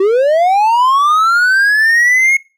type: linear sweep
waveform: triangle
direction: up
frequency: 370 to 2179 Hz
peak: -6 dBFS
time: 0-2.37 s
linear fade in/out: 5 ms
effects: noise-tail reverb RT60 0.3 s tail -21 dB re dry